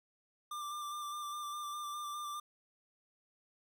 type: tone with vibrato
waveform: square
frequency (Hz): 1186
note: D6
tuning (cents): +17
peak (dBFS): -40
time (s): 0.51-2.4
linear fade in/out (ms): 5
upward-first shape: square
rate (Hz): 4.9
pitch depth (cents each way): 17
effects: none